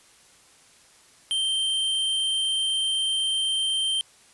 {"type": "tone", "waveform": "square", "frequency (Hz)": 3136, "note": "G7", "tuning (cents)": 0, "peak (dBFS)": -23, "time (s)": [1.31, 4.01], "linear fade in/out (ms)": 0, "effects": ["white hiss -55 dBFS RMS until 4.33 s", "resampled to 24000 Hz"]}